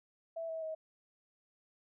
sine tone with pitch steps, 659.3 / 646.9 / 634.6 Hz, E5 / E5 / D#5, 0 / -33 / +34 cents, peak -37 dBFS, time 0.36-0.75 s, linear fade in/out 10 ms, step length 130 ms, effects none

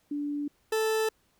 sine / 40% pulse tone pair in turn, 290.7 / 439.2 Hz, D4 / A4, -18 / -3 cents, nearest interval perfect fifth, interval 715 cents, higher second, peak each -29 / -24 dBFS, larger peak second, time 0.11-0.48 / 0.72-1.09 s, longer neither, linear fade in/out 5 ms, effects pink hiss -69 dBFS RMS until 1.39 s

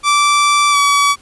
sawtooth tone with pitch glide, 1166 to 1140.7 Hz, D6 to C#6, -13 to +49 cents, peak -6 dBFS, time 0.03-1.16 s, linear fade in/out 50 ms, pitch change -38 cents, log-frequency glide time 0.71-0.77 s, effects pink hiss -47 dBFS RMS until 1.21 s + resampled to 24000 Hz

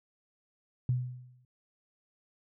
sine tone with exponential decay, 125.1 Hz, B2, 23 cents sharp, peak -23 dBFS, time 0.89-1.45 s, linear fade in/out 2 ms, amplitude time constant 120 ms, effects none

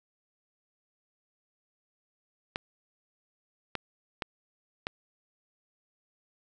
clicks, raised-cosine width 0.3 ms, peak -15 dBFS, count 4, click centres 2.559 / 3.753 / 4.222 / 4.869 s, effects none

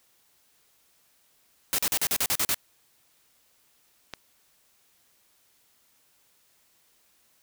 white noise bursts, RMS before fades -25 dBFS, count 9, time 1.73-2.544 s, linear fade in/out 0 ms, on 54 ms, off 41 ms
click, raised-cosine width 0.2 ms, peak -17 dBFS, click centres 4.137 s
effects white hiss -65 dBFS RMS until 7.42 s

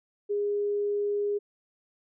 sine tone, 410 Hz, G#4, 22 cents flat, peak -25 dBFS, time 0.29-1.39 s, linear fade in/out 20 ms, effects none

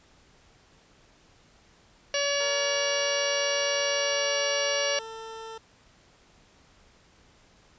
harmonic tone, 568 Hz, C#5, 42 cents sharp, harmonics 1 / 2 / 3 / 4 / 5 / 6 / 7 / 8 / 9 / 10, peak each -28 / -38 / -33 / -35 / -32 / -39 / -39 / -36 / -44 / -33 dBFS, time 2.14-4.99 s, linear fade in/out 2 ms
20% pulse tone with pitch glide, 466.2 to 447.5 Hz, A#4 to A4, 0 to +29 cents, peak -33 dBFS, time 2.4-5.58 s, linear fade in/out 5 ms, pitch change -71 cents, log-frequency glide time 3.86-4.35 s
effects pink hiss -59 dBFS RMS until 7.78 s + resampled to 16000 Hz

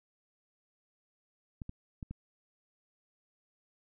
clicks, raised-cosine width 5 ms, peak -28 dBFS, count 4, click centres 1.618 / 1.694 / 2.028 / 2.11 s, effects none

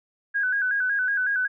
sine tone with vibrato, 1568 Hz, G6, in tune, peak -21 dBFS, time 0.34-1.48 s, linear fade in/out 20 ms, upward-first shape square, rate 5.4 Hz, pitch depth 72 cents each way, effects none

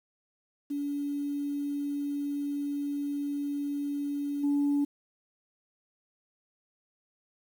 sine tone with level steps, 286.3 Hz, D4, 44 cents flat, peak -29 / -22 dBFS, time 0.7-4.85 s, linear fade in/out 10 ms, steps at 4.43 s, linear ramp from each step 10 ms, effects tanh soft clip ceiling -21 dBFS + 9-bit

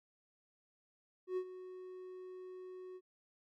triangle tone with ADSR envelope, 368.9 Hz, F#4, 5 cents flat, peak -31 dBFS, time 1.27-3.01 s, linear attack 100 ms, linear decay 69 ms, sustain -14 dB, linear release 50 ms, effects none

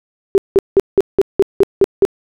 sine tone bursts, 392 Hz, G4, in tune, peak -5 dBFS, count 9, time 0.35-2.051 s, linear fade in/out 0 ms, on 29 ms, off 180 ms, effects none

